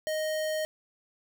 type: tone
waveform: square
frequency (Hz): 622.3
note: D#5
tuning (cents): 0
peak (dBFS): -29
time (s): 0.07-0.65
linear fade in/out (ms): 0
effects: none